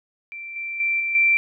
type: tone with level steps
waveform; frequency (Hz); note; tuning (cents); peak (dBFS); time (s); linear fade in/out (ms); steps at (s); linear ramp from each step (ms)
sine; 2349; D7; 0; -32 / -27 / -19 / -22 / -14; 0.32-1.37; 0; 0.56 / 0.8 / 1 / 1.15; 2
effects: none